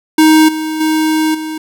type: tone with level steps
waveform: square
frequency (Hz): 313.4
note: D#4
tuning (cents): +13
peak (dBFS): -5 / -17 / -11 / -20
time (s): 0.18-1.58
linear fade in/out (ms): 5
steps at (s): 0.48 / 0.8 / 1.34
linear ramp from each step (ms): 10
effects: none